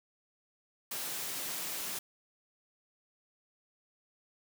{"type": "high-pass noise", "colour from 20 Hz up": "white", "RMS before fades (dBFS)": -38, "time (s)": [0.91, 1.99], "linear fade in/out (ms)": 5, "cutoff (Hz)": 120, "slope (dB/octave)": 48, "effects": []}